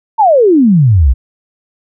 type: exponential sweep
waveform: sine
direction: down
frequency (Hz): 932.3 to 56.7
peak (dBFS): -4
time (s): 0.18-1.14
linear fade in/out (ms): 20
effects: none